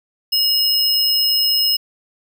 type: tone pair together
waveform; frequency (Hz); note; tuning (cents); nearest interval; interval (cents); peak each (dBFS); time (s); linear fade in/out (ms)
square; 2887 / 5144; F#7 / E8; -43 / -43; minor seventh; 1000; -23 / -15; 0.32-1.77; 10
effects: none